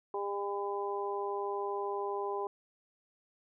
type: harmonic tone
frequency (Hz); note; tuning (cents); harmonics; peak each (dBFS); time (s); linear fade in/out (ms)
201.4; G3; +47; 2 / 3 / 4 / 5; -35 / -45 / -39 / -39; 0.14-2.47; 2
effects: none